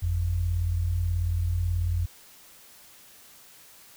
sine tone pair together, 48.94 / 87.31 Hz, G1 / F2, -2 / 0 cents, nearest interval minor seventh, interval 1002 cents, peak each -30 / -24 dBFS, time 0.02-2.06 s, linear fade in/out 10 ms, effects white hiss -52 dBFS RMS until 3.96 s

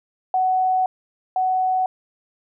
sine tone pair in turn, 746 / 746 Hz, F#5 / F#5, +14 / +14 cents, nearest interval unison, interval 0 cents, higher neither, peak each -16 / -17 dBFS, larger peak first, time 0.34-0.86 / 1.36-1.86 s, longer first, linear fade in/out 2 ms, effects none

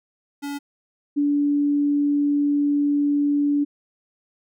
square / sine tone pair in turn, 284.7 / 288.8 Hz, C#4 / D4, +46 / -29 cents, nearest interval unison, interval 25 cents, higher second, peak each -28 / -17 dBFS, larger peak second, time 0.42-0.59 / 1.16-3.65 s, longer second, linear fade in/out 20 ms, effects none

